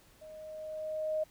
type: tone with level ramp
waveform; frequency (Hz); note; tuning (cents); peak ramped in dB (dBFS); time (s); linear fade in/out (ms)
sine; 622.3; D#5; 0; -47 to -28; 0.21-1.24; 10
effects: pink hiss -62 dBFS RMS until 1.3 s